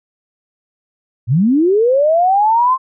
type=linear sweep; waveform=sine; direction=up; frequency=103.2 to 1062 Hz; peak=-9 dBFS; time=1.27-2.78 s; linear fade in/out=50 ms; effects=none